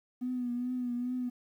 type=tone with vibrato; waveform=triangle; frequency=246.9 Hz; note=B3; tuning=in tune; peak=-27 dBFS; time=0.21-1.3 s; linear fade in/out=20 ms; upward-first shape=triangle; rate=2.4 Hz; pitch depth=49 cents each way; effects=tanh soft clip ceiling -29 dBFS + 11-bit